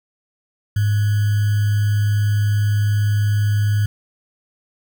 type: tone with sample-and-hold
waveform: sine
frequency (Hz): 103.83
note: G#2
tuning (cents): 0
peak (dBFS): -14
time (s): 0.76-3.86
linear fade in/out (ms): 5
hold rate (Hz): 1575
effects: none